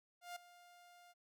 sawtooth tone with ADSR envelope, 704 Hz, F5, 14 cents sharp, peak -40 dBFS, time 0.21-1.14 s, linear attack 150 ms, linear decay 7 ms, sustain -17 dB, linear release 32 ms, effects none

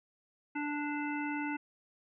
harmonic tone, 293.7 Hz, D4, in tune, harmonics 1 / 3 / 5 / 7 / 9, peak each -35 / -40 / -42 / -43 / -45 dBFS, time 0.55-1.57 s, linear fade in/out 10 ms, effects none

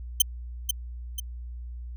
5% pulse tone with echo, 3094 Hz, G7, 23 cents flat, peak -6 dBFS, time 0.2-0.22 s, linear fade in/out 5 ms, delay 490 ms, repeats 2, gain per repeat -7 dB, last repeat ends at 1.2 s, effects added 60 Hz sine -35 dBFS peak until 1.96 s

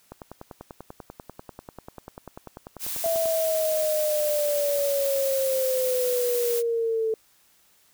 click train, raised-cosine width 1 ms, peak -24 dBFS, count 33, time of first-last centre 0.12-3.257 s, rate 10.2 Hz
blue noise, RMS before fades -31 dBFS, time 2.79-6.63 s, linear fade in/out 50 ms
sine linear sweep, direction down, 665 to 440 Hz, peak -22 dBFS, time 3.04-7.14 s, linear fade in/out 2 ms
effects white hiss -61 dBFS RMS until 7.93 s

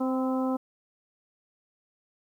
harmonic tone with a mistuned harmonic, 260.4 Hz, C4, 8 cents flat, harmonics 1 / 2 / 3 / 4 / 5, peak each -26 / -32 / -36 / -38 / -40 dBFS, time 0-0.57 s, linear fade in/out 10 ms, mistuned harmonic 4, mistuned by -27 cents, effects 10-bit

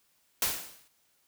white noise with exponential decay, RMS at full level -25 dBFS, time 0.42-0.88 s, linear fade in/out 2 ms, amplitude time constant 98 ms, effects white hiss -70 dBFS RMS until 1.27 s

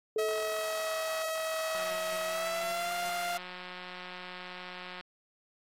sine tone with exponential decay, 435.1 Hz, A4, 19 cents flat, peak -27 dBFS, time 0.16-1.36 s, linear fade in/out 2 ms, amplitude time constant 260 ms
sawtooth tone with pitch glide, 641 to 699 Hz, E5 to F5, -49 to +1 cents, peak -28 dBFS, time 0.18-3.38 s, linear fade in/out 10 ms, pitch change +150 cents, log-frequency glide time 2.25-2.93 s
click train, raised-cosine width 0.3 ms, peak -28 dBFS, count 591, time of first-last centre 1.75-5.01 s, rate 181 Hz
effects AAC 48 kbps

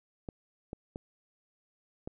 clicks, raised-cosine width 2 ms, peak -25 dBFS, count 4, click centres 0.288 / 0.731 / 0.959 / 2.075 s, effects none

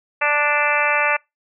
harmonic tone, 293.7 Hz, D4, in tune, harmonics 2 / 3 / 4 / 5 / 6 / 7 / 8 / 9, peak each -24 / -24 / -24 / -24 / -24 / -24 / -24 / -24 dBFS, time 0.21-1.17 s, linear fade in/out 10 ms, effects noise-tail reverb RT60 0.2 s tail -26 dB re dry

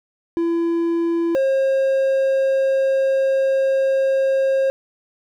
triangle tone pair in turn, 336.5 / 536.9 Hz, E4 / C5, +36 / +45 cents, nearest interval minor sixth, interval 809 cents, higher second, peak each -15 / -13 dBFS, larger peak second, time 0.37-1.35 / 1.35-4.7 s, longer second, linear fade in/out 0 ms, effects none

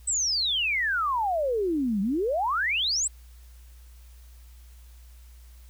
sine exponential two-way sweep, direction down then up, 8210 to 188.3 to 8210 Hz, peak -23 dBFS, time 0.07-3.08 s, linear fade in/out 10 ms, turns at 2.01 s, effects added 60 Hz sine -46 dBFS peak until 5.69 s + white hiss -60 dBFS RMS until 5.69 s

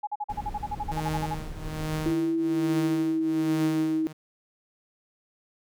sine tone bursts, 836 Hz, G#5, 11 cents sharp, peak -27 dBFS, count 16, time 0.03-1.347 s, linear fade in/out 10 ms, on 42 ms, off 43 ms
brown noise, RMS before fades -37 dBFS, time 0.29-2.13 s, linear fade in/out 10 ms
sawtooth tone with tremolo, 155.56 Hz, D#3, in tune, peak -23 dBFS, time 0.91-4.13 s, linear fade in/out 10 ms, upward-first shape triangle, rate 1.2 Hz, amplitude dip 95%
sine tone with pitch glide, 329.6 to 317.5 Hz, E4 to D#4, 0 to +35 cents, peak -23 dBFS, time 2.06-4.07 s, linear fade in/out 0 ms, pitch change -65 cents, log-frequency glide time 2.3-3.67 s
effects none

